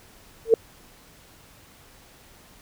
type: tone with exponential growth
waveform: sine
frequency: 453.2 Hz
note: A#4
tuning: 49 cents flat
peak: -7 dBFS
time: 0.45-0.54 s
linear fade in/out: 2 ms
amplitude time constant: 19 ms
effects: pink hiss -52 dBFS RMS until 2.61 s